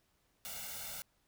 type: noise with comb filter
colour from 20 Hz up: white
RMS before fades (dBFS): -44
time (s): 0.45-1.02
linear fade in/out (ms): 0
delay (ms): 1.4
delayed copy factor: +0.85
effects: pink hiss -75 dBFS RMS until 1.27 s